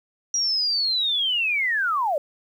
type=linear sweep; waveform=sine; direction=down; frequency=5760 to 545 Hz; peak=-20 dBFS; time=0.34-2.18 s; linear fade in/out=2 ms; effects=9-bit